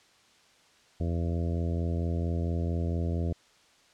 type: harmonic tone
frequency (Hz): 84.4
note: E2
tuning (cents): +41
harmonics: 1 / 2 / 3 / 4 / 5 / 6 / 7 / 8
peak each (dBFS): -28 / -34 / -38 / -40 / -42 / -44 / -45 / -46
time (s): 1-3.33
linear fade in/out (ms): 5
effects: white hiss -61 dBFS RMS until 3.93 s + low-pass 6000 Hz 12 dB/octave